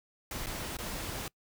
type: noise with dropouts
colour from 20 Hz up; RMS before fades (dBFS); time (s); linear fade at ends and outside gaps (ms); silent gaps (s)
pink; -38; 0.31-1.28; 2; 0.461-0.468 / 0.769-0.786
effects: noise-tail reverb RT60 0.1 s tail -24 dB re dry